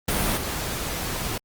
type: noise with level steps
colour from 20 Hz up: pink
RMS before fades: -23 / -29 dBFS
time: 0.08-1.38 s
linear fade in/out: 5 ms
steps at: 0.37 s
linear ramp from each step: 2 ms
effects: Opus 32 kbps